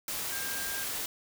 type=tone in noise; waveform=sine; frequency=1600 Hz; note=G6; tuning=35 cents sharp; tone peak=-39 dBFS; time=0.32-0.84 s; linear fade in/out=2 ms; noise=white; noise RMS=-35 dBFS; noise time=0.08-1.06 s; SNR=-7 dB; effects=none